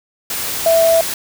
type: tone in noise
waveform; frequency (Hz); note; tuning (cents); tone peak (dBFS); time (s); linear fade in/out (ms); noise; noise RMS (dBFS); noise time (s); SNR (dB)
sine; 660; E5; +2; -9; 0.66-1.01; 2; white; -22; 0.3-1.14; +10
effects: none